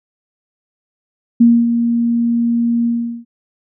sine tone with ADSR envelope, 234.7 Hz, A#3, 12 cents sharp, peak -4 dBFS, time 1.4-3.25 s, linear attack 11 ms, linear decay 250 ms, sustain -8 dB, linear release 390 ms, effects none

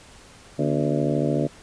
harmonic tone with a mistuned harmonic, 73.42 Hz, D2, in tune, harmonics 2 / 3 / 4 / 5 / 6 / 7 / 8 / 9, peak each -25 / -28 / -26 / -29 / -31 / -31 / -29 / -33 dBFS, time 0.58-1.48 s, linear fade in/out 20 ms, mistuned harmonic 3, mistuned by +120 cents, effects pink hiss -48 dBFS RMS until 1.62 s + resampled to 22050 Hz

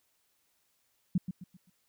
sine tone with echo, 181.5 Hz, F#3, 33 cents flat, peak -23 dBFS, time 1.15-1.18 s, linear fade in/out 5 ms, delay 130 ms, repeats 4, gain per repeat -9 dB, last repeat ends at 1.7 s, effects white hiss -74 dBFS RMS until 1.88 s

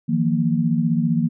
sine chord, Eb suspended second, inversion none, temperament equal with one note detuned, 159.2 / 174.61 / 233.1 Hz, Eb3 / F3 / Bb3, +40 / 0 / 0 cents, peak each -21 / -22 / -20 dBFS, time 0.08-1.29 s, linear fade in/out 20 ms, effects none

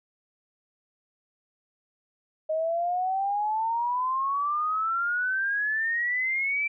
sine exponential sweep, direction up, 622.3 to 2349 Hz, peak -24 dBFS, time 2.49-6.68 s, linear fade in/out 10 ms, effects none

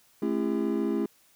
triangle tone cluster, 216.7 / 270.5 / 337.1 / 404.2 Hz, A3 / C#4 / E4 / G#4, -26 / -42 / +39 / -47 cents, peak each -28 / -29 / -28 / -30 dBFS, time 0.22-1.06 s, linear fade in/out 5 ms, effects white hiss -62 dBFS RMS until 1.35 s

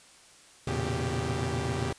sawtooth tone cluster, 83.4 / 113.7 / 121.5 / 138.8 / 392.1 Hz, E2 / A#2 / B2 / C#3 / G4, +21 / -43 / -28 / +3 / 0 cents, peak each -31 dBFS, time 0.67-1.93 s, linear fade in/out 5 ms, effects white hiss -55 dBFS RMS until 1.98 s + resampled to 22050 Hz

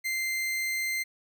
40% pulse tone, 2085 Hz, C7, 7 cents flat, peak -27 dBFS, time 0.04-1.04 s, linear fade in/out 20 ms, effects none

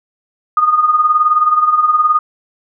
sine tone with tremolo, 1231 Hz, D#6, 19 cents flat, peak -6 dBFS, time 0.57-2.19 s, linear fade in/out 2 ms, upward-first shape sine, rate 19 Hz, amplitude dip 65%, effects none

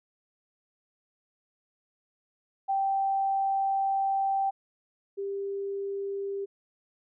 sine tone pair in turn, 781 / 396.4 Hz, G5 / G4, -7 / +19 cents, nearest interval octave, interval 1174 cents, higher first, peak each -24 / -30 dBFS, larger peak first, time 2.68-4.51 / 5.17-6.46 s, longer first, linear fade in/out 20 ms, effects none

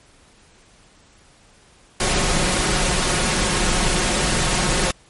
pink noise with comb filter, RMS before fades -19 dBFS, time 2-4.91 s, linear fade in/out 2 ms, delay 5.5 ms, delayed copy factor +0.5, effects pink hiss -52 dBFS RMS until 5.09 s + MP3 48 kbps

